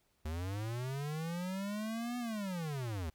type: linear two-way sweep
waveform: square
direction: up then down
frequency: 74.6 to 246.9 to 74.6 Hz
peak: -37 dBFS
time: 0.25-3.1 s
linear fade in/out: 5 ms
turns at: 2.18 s
effects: pink hiss -75 dBFS RMS until 3.14 s